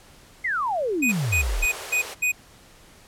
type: exponential sweep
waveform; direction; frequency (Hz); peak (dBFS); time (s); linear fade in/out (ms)
sine; down; 2153 to 30.69; -22; 0.44-1.66; 10
type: tone bursts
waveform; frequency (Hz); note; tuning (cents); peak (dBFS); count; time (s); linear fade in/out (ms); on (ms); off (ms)
square; 2489; D#7; 0; -20; 5; 1.02-2.32; 10; 100; 200
type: high-pass noise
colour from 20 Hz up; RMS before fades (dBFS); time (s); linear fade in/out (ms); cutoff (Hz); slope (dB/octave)
pink; -36; 1.08-2.15; 20; 370; 48
effects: pink hiss -51 dBFS RMS until 3.07 s + low-pass 12000 Hz 12 dB/octave